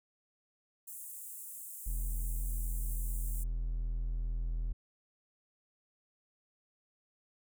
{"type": "high-pass noise", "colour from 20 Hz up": "pink", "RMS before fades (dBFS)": -46, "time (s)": [0.87, 3.44], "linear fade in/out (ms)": 10, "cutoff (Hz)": 7800, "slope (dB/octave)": 48}
{"type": "tone", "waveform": "triangle", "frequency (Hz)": 41.2, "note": "E1", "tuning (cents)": 0, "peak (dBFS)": -30, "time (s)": [1.86, 4.73], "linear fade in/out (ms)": 10}
{"effects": []}